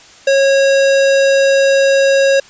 square tone, 547 Hz, C#5, 23 cents flat, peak -9 dBFS, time 0.27-2.4 s, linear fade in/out 5 ms, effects white hiss -41 dBFS RMS until 2.49 s + resampled to 16000 Hz

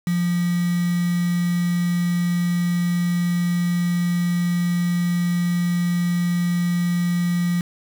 sine tone with quantisation, 174.61 Hz, F3, in tune, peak -18 dBFS, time 0.07-7.61 s, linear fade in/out 2 ms, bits 5, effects none

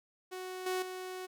sawtooth tone with level steps, 370 Hz, F#4, in tune, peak -36 / -28 / -36 dBFS, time 0.31-1.27 s, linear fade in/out 20 ms, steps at 0.66 / 0.82 s, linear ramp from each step 5 ms, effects none

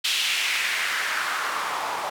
white noise with band-pass filter sweep, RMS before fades -26 dBFS, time 0.04-2.1 s, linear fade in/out 10 ms, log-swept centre 3200 to 810 Hz, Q 2.2, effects none

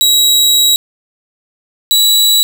sawtooth tone pair in turn, 3861 / 3915 Hz, B7 / B7, -40 / -16 cents, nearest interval unison, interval 24 cents, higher second, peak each -4 dBFS, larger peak neither, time 0.01-0.76 / 1.91-2.43 s, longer first, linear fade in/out 0 ms, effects none

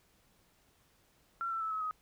sine tone with pitch steps, 1363 / 1336.5 / 1310.5 / 1285 / 1260 Hz, F6 / E6 / E6 / E6 / D#6, -43 / +23 / -11 / -45 / +21 cents, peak -33 dBFS, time 1.41-1.91 s, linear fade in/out 0 ms, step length 100 ms, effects pink hiss -69 dBFS RMS until 2.01 s

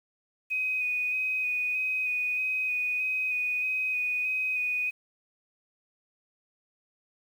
sine tone with vibrato, 2500 Hz, D#7, 8 cents sharp, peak -26 dBFS, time 0.5-4.91 s, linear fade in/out 20 ms, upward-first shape square, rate 1.6 Hz, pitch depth 13 cents each way, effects 9-bit

